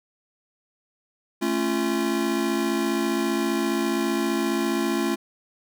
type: chord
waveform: square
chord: A augmented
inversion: none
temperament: just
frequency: 220 / 275 / 343.8 Hz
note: A3 / C#4 / E#4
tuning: 0 / -14 / -27 cents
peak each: -28 / -28 / -26 dBFS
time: 1.41-5.16 s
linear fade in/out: 20 ms
effects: none

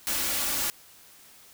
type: noise with comb filter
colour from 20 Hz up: white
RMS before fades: -28 dBFS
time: 0.07-0.7 s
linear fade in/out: 0 ms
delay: 3.5 ms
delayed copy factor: +0.5
effects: white hiss -53 dBFS RMS until 1.53 s

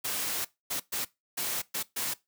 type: noise bursts at uneven times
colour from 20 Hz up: white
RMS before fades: -32 dBFS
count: 6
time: 0.04-0.45 / 0.7-0.8 / 0.92-1.05 / 1.37-1.62 / 1.74-1.83 / 1.96-2.14 s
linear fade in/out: 10 ms
effects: noise-tail reverb RT60 0.2 s tail -20 dB re dry + high-pass 100 Hz 12 dB/octave

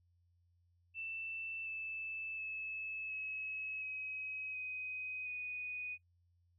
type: tone with pitch steps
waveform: sine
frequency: 2662 / 2631 / 2601 / 2571 / 2542 / 2513 / 2484 Hz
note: E7 / E7 / E7 / E7 / D#7 / D#7 / D#7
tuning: +16 / -4 / -24 / -44 / +36 / +17 / -3 cents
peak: -40 dBFS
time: 0.94-5.98 s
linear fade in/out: 50 ms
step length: 720 ms
effects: noise-tail reverb RT60 0.1 s tail -22 dB re dry + added 87 Hz sine -70 dBFS peak until 6.58 s

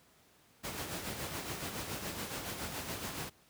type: noise with tremolo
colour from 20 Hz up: pink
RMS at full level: -38 dBFS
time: 0.63-3.3 s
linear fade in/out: 20 ms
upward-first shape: sine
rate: 7.1 Hz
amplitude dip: 45%
effects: pink hiss -65 dBFS RMS until 3.49 s + high-pass 80 Hz 12 dB/octave

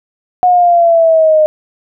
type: exponential sweep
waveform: sine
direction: down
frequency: 729 to 612 Hz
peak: -5 dBFS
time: 0.43-1.46 s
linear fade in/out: 0 ms
effects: none

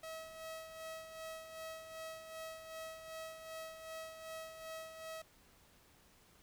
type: tone with tremolo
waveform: sawtooth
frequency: 643 Hz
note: E5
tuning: 43 cents flat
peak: -40 dBFS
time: 0.03-5.22 s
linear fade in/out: 5 ms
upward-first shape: sine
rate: 2.6 Hz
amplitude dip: 55%
effects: pink hiss -66 dBFS RMS until 6.42 s

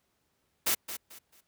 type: noise with echo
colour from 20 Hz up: white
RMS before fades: -27 dBFS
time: 0.66-0.75 s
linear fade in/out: 10 ms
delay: 220 ms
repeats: 3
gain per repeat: -11 dB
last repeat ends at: 1.41 s
effects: pink hiss -75 dBFS RMS until 1.47 s + high-pass 60 Hz 12 dB/octave

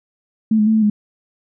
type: tone with pitch steps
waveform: sine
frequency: 219.4 / 211.8 / 220.2 / 218.9 / 209.2 Hz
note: A3 / G#3 / A3 / A3 / G#3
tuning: -5 / +34 / +2 / -9 / +13 cents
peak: -11 dBFS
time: 0.51-0.9 s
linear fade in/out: 5 ms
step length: 78 ms
effects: none

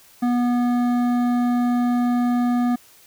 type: tone with hard clipping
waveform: sine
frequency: 243.4 Hz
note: B3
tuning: 25 cents flat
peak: -19 dBFS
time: 0.22-2.76 s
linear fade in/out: 10 ms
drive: 11 dB
effects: white hiss -51 dBFS RMS until 3.06 s

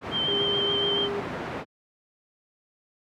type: low-pass noise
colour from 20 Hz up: pink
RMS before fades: -31 dBFS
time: 0.01-1.65 s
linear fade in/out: 50 ms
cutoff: 1800 Hz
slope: 12 dB/octave
type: tone with vibrato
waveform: sine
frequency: 3137 Hz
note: G7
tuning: 1 cent sharp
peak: -24 dBFS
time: 0.11-1.09 s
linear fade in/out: 50 ms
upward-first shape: sine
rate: 7 Hz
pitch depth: 22 cents each way
type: tone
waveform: triangle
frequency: 403.7 Hz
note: G#4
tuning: 49 cents flat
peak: -26 dBFS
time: 0.28-1.2 s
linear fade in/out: 2 ms
effects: high-pass 150 Hz 12 dB/octave

